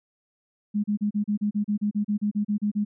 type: tone bursts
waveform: sine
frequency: 207.7 Hz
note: G#3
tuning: in tune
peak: -21 dBFS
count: 16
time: 0.74-2.85 s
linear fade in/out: 20 ms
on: 100 ms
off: 34 ms
effects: none